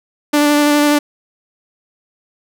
sawtooth tone with vibrato, 293.7 Hz, D4, in tune, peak -6 dBFS, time 0.33-0.99 s, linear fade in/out 10 ms, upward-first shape square, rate 12 Hz, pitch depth 10 cents each way, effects none

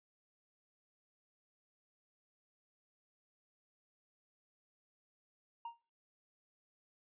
triangle tone with exponential decay, 932.3 Hz, A#5, in tune, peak -37 dBFS, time 5.65-5.82 s, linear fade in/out 5 ms, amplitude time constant 36 ms, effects noise-tail reverb RT60 0.3 s tail -17 dB re dry + resampled to 8000 Hz

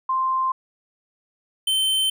sine / square tone pair in turn, 1046.5 / 3091 Hz, C6 / G7, 0 / -25 cents, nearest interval octave + perfect fifth, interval 1875 cents, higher second, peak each -19 dBFS, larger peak neither, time 0.09-0.52 / 1.67-2.1 s, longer neither, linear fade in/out 5 ms, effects none

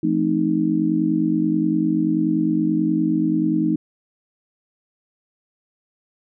sine chord, F dominant seventh, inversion none, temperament equal with one note detuned, 170.43 / 220 / 261.6 / 311.1 Hz, F3 / A3 / C4 / Eb4, -42 / 0 / 0 / 0 cents, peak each -24 / -24 / -25 / -19 dBFS, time 0.03-3.76 s, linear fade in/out 5 ms, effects none

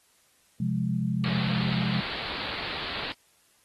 sine chord, F minor, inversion second, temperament equal, 130.81 / 174.61 / 207.7 Hz, C3 / F3 / Ab3, 0 / 0 / 0 cents, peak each -29 dBFS, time 0.6-2.01 s, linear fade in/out 5 ms
white low-pass noise, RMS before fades -35 dBFS, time 1.24-3.12 s, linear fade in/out 0 ms, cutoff 4500 Hz, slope 96 dB/octave
effects white hiss -64 dBFS RMS until 3.64 s + AAC 32 kbps

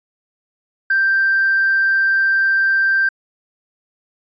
triangle tone with hard clipping, 1571 Hz, G6, 3 cents sharp, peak -13 dBFS, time 0.9-3.09 s, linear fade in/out 5 ms, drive 4 dB, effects resampled to 16000 Hz

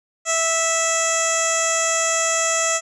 15% pulse tone with low-pass filter, 656 Hz, E5, 9 cents flat, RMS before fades -20 dBFS, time 0.25-2.81 s, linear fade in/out 50 ms, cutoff 7300 Hz, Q 6.9, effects none

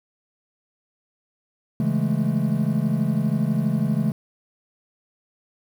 triangle chord, A major seventh, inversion first, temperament equal, 138.59 / 164.81 / 207.7 / 220 Hz, C#3 / E3 / G#3 / A3, 0 / 0 / 0 / 0 cents, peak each -23 dBFS, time 1.8-4.12 s, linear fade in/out 2 ms, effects 8-bit

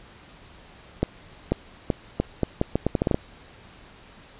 accelerating click train, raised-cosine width 2 ms, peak -7 dBFS, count 13, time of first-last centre 1.03-3.144 s, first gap 490 ms, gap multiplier 0.78, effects pink hiss -49 dBFS RMS until 4.39 s + resampled to 8000 Hz

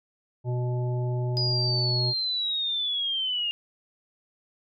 harmonic tone, 123.47 Hz, B2, in tune, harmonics 1 / 3 / 5 / 7, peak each -25 / -35 / -39 / -42 dBFS, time 0.44-2.14 s, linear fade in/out 50 ms
sine linear sweep, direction down, 4947 to 2808 Hz, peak -25 dBFS, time 1.37-3.51 s, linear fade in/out 0 ms
effects none

